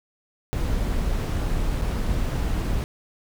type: noise with dropouts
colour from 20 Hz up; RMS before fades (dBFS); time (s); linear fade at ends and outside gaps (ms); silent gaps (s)
brown; -24; 0.53-2.84; 0; 1.815-1.82
effects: none